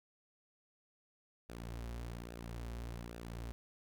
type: tone with flanger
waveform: sawtooth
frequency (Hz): 58.27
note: A#1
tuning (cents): 0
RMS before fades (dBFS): -45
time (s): 1.49-3.52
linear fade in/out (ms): 0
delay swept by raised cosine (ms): 0.93 to 6.63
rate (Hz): 1.2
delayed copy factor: -0.6
effects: none